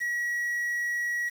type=tone with quantisation; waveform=triangle; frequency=1918 Hz; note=A#6; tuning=49 cents sharp; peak=-25 dBFS; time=0-1.3 s; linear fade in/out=20 ms; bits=8; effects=none